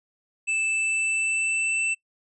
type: tone with pitch glide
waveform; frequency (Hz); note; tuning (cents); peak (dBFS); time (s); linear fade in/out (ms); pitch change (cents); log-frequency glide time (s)
square; 2637 to 2666; E7 to E7; 0 to +19; -23; 0.47-1.95; 20; +19; 0.66-1.82
effects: noise-tail reverb RT60 0.1 s tail -25 dB re dry + resampled to 24000 Hz